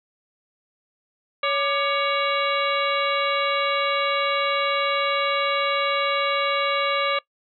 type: harmonic tone with a mistuned harmonic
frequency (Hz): 560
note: C#5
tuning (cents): +18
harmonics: 1 / 2 / 3 / 4 / 5 / 6 / 7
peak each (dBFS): -25 / -24 / -32 / -27 / -30 / -34 / -32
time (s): 1.43-7.19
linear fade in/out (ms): 5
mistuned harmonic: 2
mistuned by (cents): +100
effects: noise-tail reverb RT60 0.1 s tail -21 dB re dry